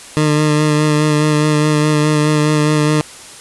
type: tone with vibrato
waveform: 20% pulse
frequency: 151.4 Hz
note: D#3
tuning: 47 cents flat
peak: -6 dBFS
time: 0.17-3.01 s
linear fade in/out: 0 ms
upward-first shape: sine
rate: 4.8 Hz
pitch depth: 20 cents each way
effects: white hiss -35 dBFS RMS until 3.4 s + resampled to 24000 Hz